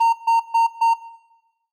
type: tone bursts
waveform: triangle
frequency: 918 Hz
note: A#5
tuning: 27 cents flat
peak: -11 dBFS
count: 4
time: 0-0.94 s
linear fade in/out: 10 ms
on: 130 ms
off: 140 ms
effects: noise-tail reverb RT60 1.0 s tail -17 dB re dry + Opus 24 kbps